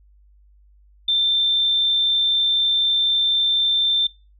sine tone, 3568 Hz, A7, 23 cents sharp, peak -16 dBFS, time 1.08-4.07 s, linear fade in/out 5 ms, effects noise-tail reverb RT60 0.3 s tail -22 dB re dry + added 50 Hz sine -50 dBFS peak until 4.39 s

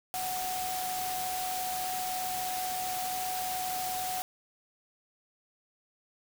sine tone in noise, 740 Hz, F#5, in tune, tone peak -33 dBFS, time 0.14-4.22 s, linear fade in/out 0 ms, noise white, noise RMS -37 dBFS, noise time 0.14-4.22 s, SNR +1 dB, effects none

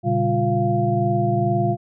sine tone cluster, 118.1 / 140.3 / 197.5 / 351.8 / 691 Hz, A#2 / C#3 / G3 / F4 / F5, +23 / +21 / +13 / +13 / -19 cents, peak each -22 / -25 / -25 / -24 / -22 dBFS, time 0.03-1.77 s, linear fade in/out 50 ms, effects none

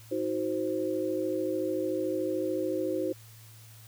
sine chord, C diminished, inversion first, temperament equal with one note detuned, 316.4 / 370 / 523.3 Hz, Eb4 / Gb4 / C5, +29 / 0 / 0 cents, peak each -32 dBFS, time 0.11-3.13 s, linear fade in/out 10 ms, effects added 111 Hz sine -50 dBFS peak until 3.87 s + white hiss -55 dBFS RMS until 3.87 s

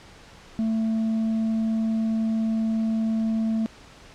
sine tone with tanh clipping, 222.4 Hz, A3, 19 cents sharp, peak -22 dBFS, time 0.59-3.66 s, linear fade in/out 0 ms, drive 3 dB, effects pink hiss -48 dBFS RMS until 4.14 s + low-pass 6000 Hz 12 dB/octave

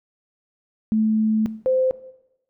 sine tone pair in turn, 217.8 / 518 Hz, A3 / C5, -17 / -17 cents, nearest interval octave + minor third, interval 1500 cents, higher second, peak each -16 dBFS, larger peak neither, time 0.92-1.46 / 1.66-1.91 s, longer first, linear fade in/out 0 ms, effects noise-tail reverb RT60 0.9 s tail -17 dB re dry

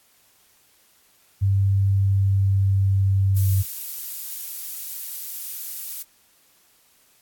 sine tone with pitch glide, 98.2 to 97.24 Hz, G2 to G2, +4 to -13 cents, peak -16 dBFS, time 1.41-3.63 s, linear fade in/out 20 ms, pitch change -17 cents, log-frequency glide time 1.87-3.13 s
violet noise, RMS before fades -31 dBFS, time 3.36-6.03 s, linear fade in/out 10 ms
effects white hiss -59 dBFS RMS until 7.21 s + AAC 64 kbps

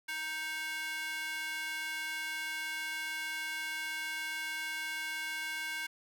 square tone with high-pass filter, 313.2 Hz, D#4, 11 cents sharp, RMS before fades -38 dBFS, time 0.08-5.87 s, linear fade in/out 10 ms, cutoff 1800 Hz, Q 2.9, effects none

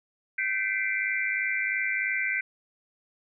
sine tone cluster, 1548 / 2000 / 2103 / 2344 Hz, G6 / B6 / C7 / D7, -22 / +21 / +8 / -4 cents, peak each -31 dBFS, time 0.38-2.41 s, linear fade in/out 5 ms, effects none

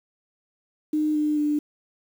sine tone with pitch steps, 305.3 / 301.1 / 297 Hz, D#4 / D4 / D4, -33 / +43 / +20 cents, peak -20 dBFS, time 0.93-1.59 s, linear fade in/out 5 ms, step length 220 ms, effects 8-bit

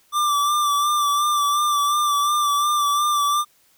square tone with vibrato, 1174.7 Hz, D6, in tune, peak -18 dBFS, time 0.12-3.45 s, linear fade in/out 50 ms, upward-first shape sine, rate 2.8 Hz, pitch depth 35 cents each way, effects white hiss -59 dBFS RMS until 3.77 s

